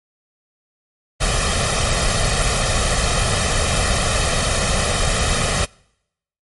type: noise with comb filter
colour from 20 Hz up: pink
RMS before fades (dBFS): -18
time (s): 1.2-5.66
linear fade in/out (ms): 20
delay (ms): 1.6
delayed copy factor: +0.7
effects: noise-tail reverb RT60 0.8 s tail -26 dB re dry + MP3 48 kbps